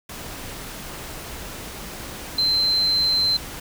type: tone in noise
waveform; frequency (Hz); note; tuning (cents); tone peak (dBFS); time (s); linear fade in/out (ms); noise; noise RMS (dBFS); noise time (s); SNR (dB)
sine; 4100; C8; -36; -17; 2.38-3.37; 5; pink; -35; 0.09-3.6; +15
effects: none